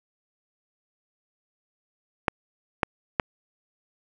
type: clicks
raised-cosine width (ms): 0.5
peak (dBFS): -5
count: 3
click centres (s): 2.282 / 2.832 / 3.198
effects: none